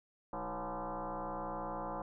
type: tone with frequency modulation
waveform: sine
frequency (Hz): 143.7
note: D3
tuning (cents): -37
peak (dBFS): -37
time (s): 0.33-2.02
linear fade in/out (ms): 2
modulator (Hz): 174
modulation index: 6
effects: none